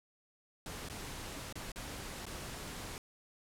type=noise with dropouts; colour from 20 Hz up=pink; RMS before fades=-44 dBFS; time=0.66-2.98 s; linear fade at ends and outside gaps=1 ms; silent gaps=0.887-0.898 / 1.526-1.555 / 1.718-1.759 / 2.255-2.265 s; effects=low-pass 12000 Hz 12 dB/octave